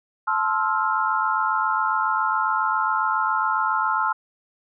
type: chord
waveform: sine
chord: F major seventh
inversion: first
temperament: just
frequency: 873.1 / 1047.7 / 1309.6 / 1396.9 Hz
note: A5 / C6 / E6 / F6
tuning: -14 / +2 / -12 / 0 cents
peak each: -25 dBFS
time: 0.27-4.13 s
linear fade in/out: 10 ms
effects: none